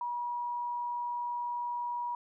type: tone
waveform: sine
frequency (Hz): 963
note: B5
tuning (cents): -44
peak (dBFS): -32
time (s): 0.01-2.15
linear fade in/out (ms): 2
effects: none